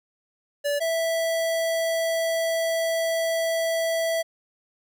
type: tone pair in turn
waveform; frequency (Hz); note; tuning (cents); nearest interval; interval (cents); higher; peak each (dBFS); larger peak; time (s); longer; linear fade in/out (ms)
square; 577 / 657.9; D5 / E5; -31 / -4; major second; 227; second; -23; neither; 0.64-0.8 / 0.8-4.23; second; 20
effects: none